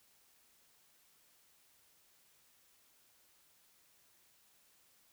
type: silence
effects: white hiss -69 dBFS RMS until 5.12 s